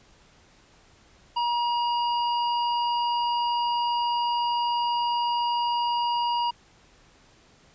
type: harmonic tone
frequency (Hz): 953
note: A#5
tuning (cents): +38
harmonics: 1 / 3 / 5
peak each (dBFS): -23 / -33 / -37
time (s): 1.36-6.51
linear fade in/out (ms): 10
effects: pink hiss -57 dBFS RMS until 7.74 s + resampled to 16000 Hz